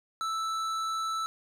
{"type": "tone with hard clipping", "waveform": "triangle", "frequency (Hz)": 1318.5, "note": "E6", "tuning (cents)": 0, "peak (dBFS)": -31, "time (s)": [0.21, 1.26], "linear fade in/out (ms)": 0, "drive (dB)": 15, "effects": []}